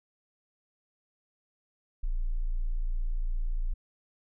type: tone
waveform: sine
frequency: 28.66 Hz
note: A#0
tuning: 28 cents flat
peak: -26 dBFS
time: 2.03-3.74 s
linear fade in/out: 10 ms
effects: none